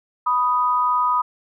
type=tone pair together; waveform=sine; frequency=987.8 / 1244.5 Hz; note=B5 / D#6; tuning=0 / 0 cents; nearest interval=major third; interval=400 cents; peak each=-19 dBFS; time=0.26-1.22 s; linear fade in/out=10 ms; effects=none